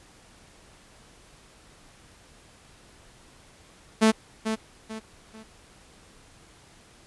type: tone with echo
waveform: sawtooth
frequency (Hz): 220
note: A3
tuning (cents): 0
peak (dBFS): -12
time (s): 4.01-4.12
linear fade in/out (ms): 20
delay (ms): 440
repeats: 3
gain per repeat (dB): -9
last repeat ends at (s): 5.44
effects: pink hiss -54 dBFS RMS until 7.06 s + resampled to 24000 Hz

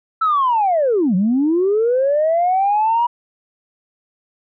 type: linear two-way sweep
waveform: sine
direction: down then up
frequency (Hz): 1336 to 174.61 to 967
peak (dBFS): -12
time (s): 0.21-3.07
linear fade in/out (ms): 10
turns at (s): 1.15
effects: tanh soft clip ceiling -9 dBFS

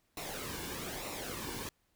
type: noise with flanger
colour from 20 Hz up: pink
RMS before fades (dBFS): -41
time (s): 0.17-1.69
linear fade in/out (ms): 2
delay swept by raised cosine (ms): 0.62 to 1.58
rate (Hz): 1.1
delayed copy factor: -0.6
effects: pink hiss -75 dBFS RMS until 1.95 s

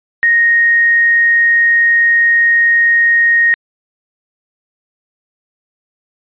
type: tone with quantisation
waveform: sine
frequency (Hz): 1864.7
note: A#6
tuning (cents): 0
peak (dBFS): -7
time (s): 0.23-3.54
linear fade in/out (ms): 0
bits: 6
effects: resampled to 8000 Hz

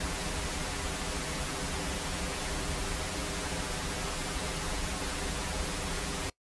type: noise with comb filter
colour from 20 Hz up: pink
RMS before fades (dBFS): -34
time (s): 0-6.3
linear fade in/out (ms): 5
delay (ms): 8.8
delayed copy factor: -1
effects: noise-tail reverb RT60 0.1 s tail -22 dB re dry + resampled to 24000 Hz

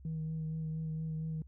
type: tone with vibrato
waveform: sine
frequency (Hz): 158.6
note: D#3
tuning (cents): +33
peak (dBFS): -33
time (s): 0.05-1.42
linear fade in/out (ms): 2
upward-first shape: sine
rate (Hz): 4.3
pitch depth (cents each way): 17
effects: tanh soft clip ceiling -32 dBFS + added 66 Hz sine -51 dBFS peak until 1.47 s

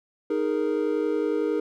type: chord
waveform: triangle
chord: D# suspended fourth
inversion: none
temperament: equal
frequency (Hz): 311.1 / 415.3 / 466.2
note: D#4 / G#4 / A#4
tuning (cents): 0 / 0 / 0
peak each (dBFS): -25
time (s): 0.3-1.6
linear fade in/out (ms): 5
effects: none

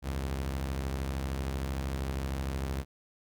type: beating tone pair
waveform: sawtooth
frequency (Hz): 66.7 / 79.7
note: C2 / D#2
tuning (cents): +34 / +42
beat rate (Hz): 13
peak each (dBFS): -28 / -37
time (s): 0.02-2.85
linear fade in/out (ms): 50
effects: none

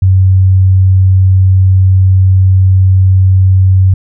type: tone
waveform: sine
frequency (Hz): 94.3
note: F#2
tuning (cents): +33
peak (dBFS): -3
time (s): 0.02-3.94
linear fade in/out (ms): 5
effects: none

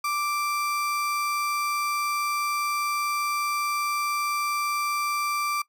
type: tone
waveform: 35% pulse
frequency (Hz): 1174.7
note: D6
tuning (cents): 0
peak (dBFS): -23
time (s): 0.04-5.62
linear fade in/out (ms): 5
effects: noise-tail reverb RT60 0.1 s tail -20 dB re dry

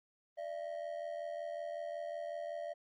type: ring-modulated tone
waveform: triangle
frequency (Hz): 633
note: D#5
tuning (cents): +30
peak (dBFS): -34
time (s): 0.37-2.74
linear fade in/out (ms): 20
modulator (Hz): 42.7
effects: Opus 32 kbps

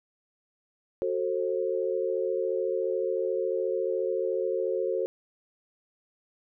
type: chord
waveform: sine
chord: F# diminished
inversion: none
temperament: just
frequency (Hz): 370 / 444 / 532.8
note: F#4 / A4 / C5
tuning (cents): 0 / +16 / +31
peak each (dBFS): -30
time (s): 1.02-5.06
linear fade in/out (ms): 0
effects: none

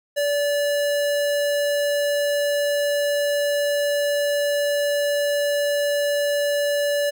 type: tone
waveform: square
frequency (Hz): 578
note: D5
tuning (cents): -28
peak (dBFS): -20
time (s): 0.16-7.11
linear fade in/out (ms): 20
effects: none

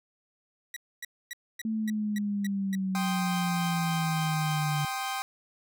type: tone bursts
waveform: sawtooth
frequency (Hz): 1933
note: B6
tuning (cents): -38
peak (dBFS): -32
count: 8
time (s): 0.74-2.752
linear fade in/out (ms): 2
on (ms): 24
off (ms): 260
type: exponential sweep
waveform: sine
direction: down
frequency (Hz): 222.2 to 146.83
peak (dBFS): -27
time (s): 1.65-4.85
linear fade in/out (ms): 2
type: chord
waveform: sawtooth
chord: C minor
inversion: second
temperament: equal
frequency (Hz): 784 / 1046.5 / 1244.5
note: G5 / C6 / Eb6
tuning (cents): 0 / 0 / 0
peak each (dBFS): -29 / -33 / -34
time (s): 2.95-5.22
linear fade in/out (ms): 0
effects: none

